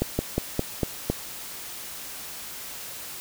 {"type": "slowing click train", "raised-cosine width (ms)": 2, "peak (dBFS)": -9, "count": 6, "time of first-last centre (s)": [0.02, 1.1], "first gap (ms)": 170, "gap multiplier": 1.12, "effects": ["white hiss -38 dBFS RMS until 3.2 s"]}